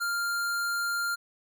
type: tone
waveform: square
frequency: 1396.9 Hz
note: F6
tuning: in tune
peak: -28 dBFS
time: 0-1.16 s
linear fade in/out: 20 ms
effects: none